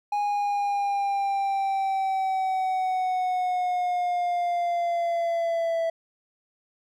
triangle linear sweep, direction down, 826 to 659.3 Hz, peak -21 dBFS, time 0.12-5.9 s, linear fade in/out 5 ms, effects none

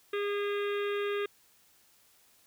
harmonic tone with a mistuned harmonic, 407.8 Hz, G#4, 32 cents flat, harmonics 1 / 3 / 4 / 5 / 6 / 7 / 8 / 9, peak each -30 / -40 / -42 / -44 / -46 / -47 / -48 / -49 dBFS, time 0.13-1.26 s, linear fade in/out 5 ms, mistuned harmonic 7, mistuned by -62 cents, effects white hiss -64 dBFS RMS until 2.46 s

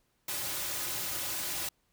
white noise with comb filter, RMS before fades -35 dBFS, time 0.28-1.69 s, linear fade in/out 5 ms, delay 4.4 ms, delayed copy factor -0.65, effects pink hiss -74 dBFS RMS until 1.92 s

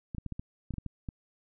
clicks, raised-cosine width 5 ms, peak -24 dBFS, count 10, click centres 0.148 / 0.183 / 0.263 / 0.323 / 0.395 / 0.707 / 0.739 / 0.783 / 0.863 / 1.088 s, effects none

